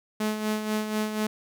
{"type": "tone with tremolo", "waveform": "sawtooth", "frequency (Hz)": 214.5, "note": "A3", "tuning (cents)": -44, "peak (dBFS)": -20, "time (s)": [0.2, 1.27], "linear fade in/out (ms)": 5, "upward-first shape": "sine", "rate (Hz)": 4.1, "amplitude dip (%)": 55, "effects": []}